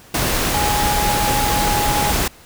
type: tone in noise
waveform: sine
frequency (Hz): 830.6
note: G#5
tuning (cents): 0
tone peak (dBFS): -19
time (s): 0.54-2.12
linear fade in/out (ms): 5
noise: pink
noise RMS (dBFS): -19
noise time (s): 0.14-2.28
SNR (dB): -3
effects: pink hiss -45 dBFS RMS until 2.45 s